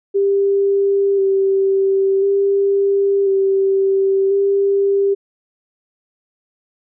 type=tone with vibrato; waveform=sine; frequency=392.6 Hz; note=G4; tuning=3 cents sharp; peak=-12 dBFS; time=0.14-5.15 s; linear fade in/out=20 ms; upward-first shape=square; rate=0.48 Hz; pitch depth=18 cents each way; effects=none